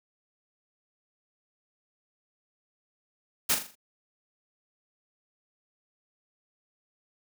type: noise with echo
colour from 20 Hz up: white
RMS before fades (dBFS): -24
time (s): 3.49-3.55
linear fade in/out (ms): 10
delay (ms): 41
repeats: 5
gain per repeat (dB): -7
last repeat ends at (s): 3.755
effects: none